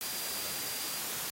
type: tone in noise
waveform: sine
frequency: 4780 Hz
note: D8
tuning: 30 cents sharp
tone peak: -44 dBFS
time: 0.03-0.99 s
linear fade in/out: 0 ms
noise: white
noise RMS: -37 dBFS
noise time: 0.01-1.3 s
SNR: -10 dB
effects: high-pass 100 Hz 12 dB/octave + AAC 48 kbps